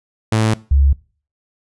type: tone pair in turn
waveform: sawtooth / sine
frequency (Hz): 110 / 69.37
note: A2 / C#2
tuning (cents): 0 / +2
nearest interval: minor sixth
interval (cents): 798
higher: first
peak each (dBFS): -9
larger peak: neither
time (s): 0.32-0.54 / 0.71-0.93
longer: neither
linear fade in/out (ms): 5
effects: noise-tail reverb RT60 0.4 s tail -21 dB re dry + resampled to 24000 Hz